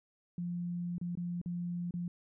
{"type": "tone with dropouts", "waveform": "sine", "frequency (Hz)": 174.61, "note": "F3", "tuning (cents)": 0, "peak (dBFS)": -34, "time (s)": [0.38, 2.08], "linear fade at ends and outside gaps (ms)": 2, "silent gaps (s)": [[0.982, 1.013], [1.153, 1.173], [1.415, 1.459], [1.909, 1.939]], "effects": []}